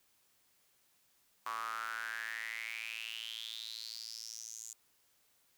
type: tone with high-pass filter sweep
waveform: sawtooth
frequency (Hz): 112.8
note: A2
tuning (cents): +44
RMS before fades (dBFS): -43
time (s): 1.46-4.73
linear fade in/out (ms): 0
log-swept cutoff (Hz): 1100 to 7100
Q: 7.8
effects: white hiss -72 dBFS RMS until 5.57 s